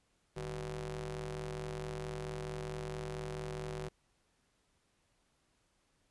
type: ring-modulated tone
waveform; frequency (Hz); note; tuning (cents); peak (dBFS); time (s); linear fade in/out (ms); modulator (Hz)
sawtooth; 114.5; A#2; -31; -32; 0.36-3.89; 10; 264
effects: pink hiss -75 dBFS RMS until 6.1 s + resampled to 24000 Hz